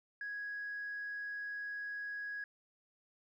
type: tone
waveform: sine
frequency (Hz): 1661.2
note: G#6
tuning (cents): 0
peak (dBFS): -38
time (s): 0.21-2.44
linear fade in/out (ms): 2
effects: tanh soft clip ceiling -35 dBFS + 13-bit